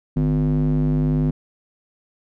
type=tone with band-pass filter; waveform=square; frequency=50.6 Hz; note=G#1; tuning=44 cents flat; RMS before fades=-19 dBFS; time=0.16-1.31 s; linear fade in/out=10 ms; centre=200 Hz; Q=6.8; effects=none